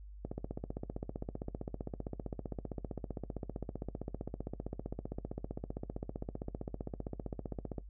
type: click train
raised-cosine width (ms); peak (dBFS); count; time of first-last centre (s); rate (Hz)
2; -25; 117; 0.25-7.782; 15.4
effects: noise-tail reverb RT60 0.1 s tail -17 dB re dry + added 50 Hz sine -47 dBFS peak until 7.89 s